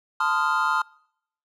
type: chord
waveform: triangle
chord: F dominant seventh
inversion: first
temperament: equal with one note detuned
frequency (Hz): 880 / 1028.5 / 1244.5 / 1396.9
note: A5 / C6 / Eb6 / F6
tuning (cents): 0 / -30 / 0 / 0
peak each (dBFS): -26 / -24 / -24 / -23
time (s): 0.2-0.82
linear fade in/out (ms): 5
effects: noise-tail reverb RT60 0.7 s tail -25 dB re dry